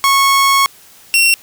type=tone pair in turn; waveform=sawtooth; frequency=1100 / 2729 Hz; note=C#6 / F7; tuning=-14 / -41 cents; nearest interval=octave + major third; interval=1573 cents; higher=second; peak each=-5 dBFS; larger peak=neither; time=0.04-0.66 / 1.14-1.34 s; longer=first; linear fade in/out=0 ms; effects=white hiss -43 dBFS RMS until 1.42 s